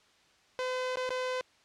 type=tone with dropouts; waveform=sawtooth; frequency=509 Hz; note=C5; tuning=48 cents flat; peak=-27 dBFS; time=0.59-1.41 s; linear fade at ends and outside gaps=0 ms; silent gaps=0.957-0.971 / 1.092-1.105 s; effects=white hiss -64 dBFS RMS until 1.64 s + low-pass 5000 Hz 12 dB/octave